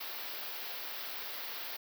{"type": "band-stop noise", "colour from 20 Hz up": "white", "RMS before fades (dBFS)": -41, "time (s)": [0, 1.77], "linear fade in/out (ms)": 10, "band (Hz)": [5200, 13000], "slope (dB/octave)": 48, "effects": ["high-pass 400 Hz 12 dB/octave"]}